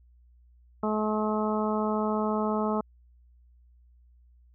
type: harmonic tone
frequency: 214.2 Hz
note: A3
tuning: 46 cents flat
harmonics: 1 / 2 / 3 / 4 / 5 / 6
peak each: -28 / -31 / -33 / -34 / -35 / -36 dBFS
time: 0.83-2.81 s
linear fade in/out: 5 ms
effects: added 60 Hz sine -55 dBFS peak until 4.54 s

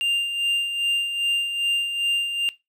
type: tone with tremolo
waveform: triangle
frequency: 2794 Hz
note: F7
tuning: in tune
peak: -17 dBFS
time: 0.01-2.49 s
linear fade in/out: 0 ms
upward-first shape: sine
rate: 2.5 Hz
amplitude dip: 55%
effects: noise-tail reverb RT60 0.2 s tail -18 dB re dry

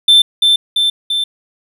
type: tone with echo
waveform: triangle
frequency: 3550 Hz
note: A7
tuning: 15 cents sharp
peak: -3 dBFS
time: 0.08-0.22 s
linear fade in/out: 5 ms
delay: 340 ms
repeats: 3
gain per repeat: -3 dB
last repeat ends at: 1.24 s
effects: none

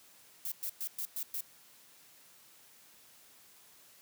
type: noise bursts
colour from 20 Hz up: violet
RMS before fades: -37 dBFS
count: 6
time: 0.45-1.408 s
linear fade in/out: 2 ms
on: 68 ms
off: 110 ms
effects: white hiss -60 dBFS RMS until 4.01 s + high-pass 80 Hz 12 dB/octave

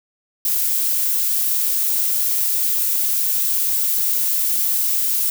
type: noise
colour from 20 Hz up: violet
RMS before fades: -19 dBFS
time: 0.45-5.3 s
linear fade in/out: 2 ms
effects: none

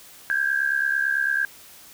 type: tone pair together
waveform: sine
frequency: 1579 / 1648 Hz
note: G6 / G#6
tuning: +12 / -14 cents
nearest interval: minor second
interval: 74 cents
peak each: -22 / -24 dBFS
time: 0.3-1.45 s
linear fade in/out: 0 ms
effects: white hiss -47 dBFS RMS until 1.93 s

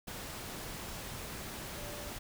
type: tone in noise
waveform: sine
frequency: 585 Hz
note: D5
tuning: 7 cents flat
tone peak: -48 dBFS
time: 1.77-2.1 s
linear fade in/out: 10 ms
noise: pink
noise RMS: -43 dBFS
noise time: 0.07-2.19 s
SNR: -8 dB
effects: none

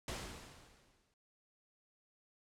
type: noise with exponential decay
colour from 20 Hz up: pink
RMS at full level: -40 dBFS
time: 0.08-1.14 s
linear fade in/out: 2 ms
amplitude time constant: 230 ms
effects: low-pass 9000 Hz 12 dB/octave

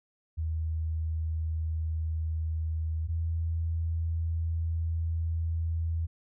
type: tone pair in turn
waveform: sine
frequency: 79.9 / 82.19 Hz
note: D#2 / E2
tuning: +47 / -5 cents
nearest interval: unison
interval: 48 cents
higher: second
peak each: -28 / -27 dBFS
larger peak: second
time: 0.37-3.08 / 3.08-6.07 s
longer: second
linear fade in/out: 20 ms
effects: none

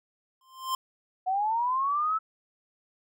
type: tone with exponential growth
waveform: square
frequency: 1046.5 Hz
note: C6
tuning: in tune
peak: -25 dBFS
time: 0.41-0.75 s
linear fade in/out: 2 ms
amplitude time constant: 72 ms
type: linear sweep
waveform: sine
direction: up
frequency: 729 to 1318.5 Hz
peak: -24 dBFS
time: 1.26-2.19 s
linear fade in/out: 20 ms
effects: none

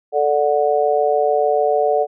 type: chord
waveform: sine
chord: D major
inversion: second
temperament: just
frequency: 440.5 / 587.3 / 734.2 Hz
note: A4 / D5 / F#5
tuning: +2 / 0 / -14 cents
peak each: -18 dBFS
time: 0.12-2.07 s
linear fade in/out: 50 ms
effects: none

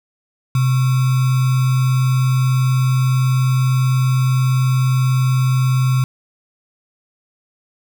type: tone with sample-and-hold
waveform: sine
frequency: 129.2 Hz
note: C3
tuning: 21 cents flat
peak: -12 dBFS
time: 0.55-6.04 s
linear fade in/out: 2 ms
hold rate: 1225 Hz
effects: none

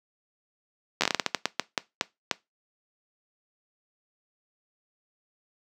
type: slowing click train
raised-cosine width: 0.2 ms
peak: -5 dBFS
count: 15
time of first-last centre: 1.01-2.313 s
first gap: 11 ms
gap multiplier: 1.29
effects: noise-tail reverb RT60 0.2 s tail -20 dB re dry + high-pass 200 Hz 12 dB/octave

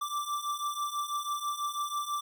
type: beating tone pair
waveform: square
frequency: 1169 / 1175.1 Hz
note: D6 / D6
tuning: -8 / +1 cents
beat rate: 6.1 Hz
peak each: -37 / -34 dBFS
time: 0.01-2.21 s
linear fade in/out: 10 ms
effects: none

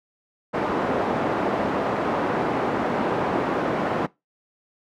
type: band-pass noise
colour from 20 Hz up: pink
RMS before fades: -24 dBFS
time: 0.53-4.07 s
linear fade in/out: 20 ms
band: 250 to 1100 Hz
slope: 12 dB/octave
effects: noise-tail reverb RT60 0.2 s tail -21 dB re dry

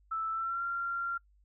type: tone with pitch glide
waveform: sine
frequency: 1318.5 to 1380.9 Hz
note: E6 to F6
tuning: 0 to -20 cents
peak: -31 dBFS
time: 0.11-1.18 s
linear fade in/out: 10 ms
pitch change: +80 cents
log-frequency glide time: 0.31-0.63 s
effects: noise-tail reverb RT60 0.1 s tail -26 dB re dry + added 50 Hz sine -62 dBFS peak until 1.44 s

